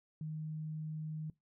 sine tone, 155.56 Hz, D#3, in tune, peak -38 dBFS, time 0.21-1.3 s, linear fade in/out 2 ms, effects noise-tail reverb RT60 0.2 s tail -21 dB re dry

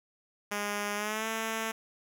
5% pulse tone with pitch glide, 205.6 to 222.9 Hz, G#3 to A3, -17 to +23 cents, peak -20 dBFS, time 0.51-1.72 s, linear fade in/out 10 ms, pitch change +140 cents, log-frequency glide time 0.95-1.27 s, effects none

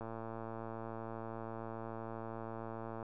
click train, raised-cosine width 1 ms, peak -30 dBFS, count 342, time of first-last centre 0.01-3.028 s, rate 113 Hz, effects none

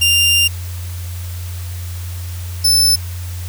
sawtooth tone pair in turn, 2793 / 5272 Hz, F7 / E8, -1 / -1 cents, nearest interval major seventh, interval 1100 cents, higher second, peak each -7 dBFS, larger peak neither, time 0.01-0.48 / 2.64-2.96 s, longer first, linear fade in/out 10 ms, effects added 88 Hz sine -23 dBFS peak until 3.48 s + white hiss -36 dBFS RMS until 3.48 s

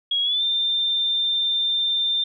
sine tone with pitch glide, 3310 to 3589 Hz, G#7 to A7, -6 to +34 cents, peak -19 dBFS, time 0.11-2.24 s, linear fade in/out 5 ms, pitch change +140 cents, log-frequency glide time 0.23-0.43 s, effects none

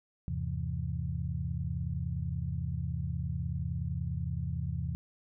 sine tone cluster, 79.6 / 99.1 / 129.9 / 166.3 Hz, D#2 / G2 / C3 / E3, +40 / +19 / -12 / +16 cents, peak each -36 / -39 / -36 / -38 dBFS, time 0.28-4.95 s, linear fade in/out 0 ms, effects none

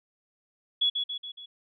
sine tone with echo, 3378 Hz, G#7, 29 cents sharp, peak -21 dBFS, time 0.81-0.9 s, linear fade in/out 10 ms, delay 140 ms, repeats 4, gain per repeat -5 dB, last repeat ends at 1.46 s, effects none

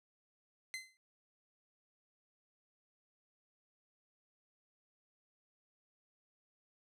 sawtooth tone with exponential decay, 2059 Hz, C7, 28 cents flat, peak -34 dBFS, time 0.74-0.97 s, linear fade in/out 0 ms, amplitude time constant 50 ms, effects low-pass 11000 Hz 12 dB/octave

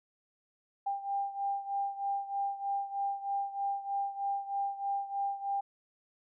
sine beating tone pair, 795 / 798.2 Hz, G5 / G5, +24 / +31 cents, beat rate 3.2 Hz, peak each -33 / -37 dBFS, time 0.86-5.61 s, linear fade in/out 10 ms, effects none

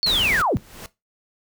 sine linear sweep, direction down, 4494 to 51 Hz, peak -17 dBFS, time 0.03-0.57 s, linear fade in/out 0 ms
pink noise, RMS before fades -28 dBFS, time 0.06-0.42 s, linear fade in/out 5 ms
pink noise with exponential growth, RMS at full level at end -35 dBFS, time 0.3-0.86 s, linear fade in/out 1 ms, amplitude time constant 120 ms
effects noise-tail reverb RT60 0.2 s tail -17 dB re dry

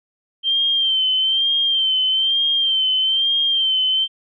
sine tone with vibrato, 3136 Hz, G7, in tune, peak -15 dBFS, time 0.43-4.08 s, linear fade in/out 50 ms, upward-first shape sine, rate 1.1 Hz, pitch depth 50 cents each way, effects none

